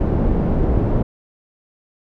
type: low-pass noise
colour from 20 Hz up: pink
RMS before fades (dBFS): -17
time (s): 0-1.03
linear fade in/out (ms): 10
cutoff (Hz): 470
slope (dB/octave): 12
effects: none